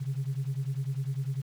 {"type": "beating tone pair", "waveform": "sine", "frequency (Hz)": [131.8, 141.8], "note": ["C3", "C#3"], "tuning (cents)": [13, 40], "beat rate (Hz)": 10, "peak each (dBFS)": [-30, -32], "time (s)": [0, 1.42], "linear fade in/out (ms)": 20, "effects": ["tanh soft clip ceiling -24 dBFS", "9-bit"]}